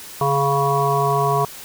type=harmonic tone with a mistuned harmonic; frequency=139.5 Hz; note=C#3; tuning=11 cents sharp; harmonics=1 / 3 / 5 / 7 / 8; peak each=-22 / -22 / -22 / -22 / -22 dBFS; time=0.21-1.45 s; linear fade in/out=2 ms; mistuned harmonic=1; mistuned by=+19 cents; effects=white hiss -37 dBFS RMS until 1.64 s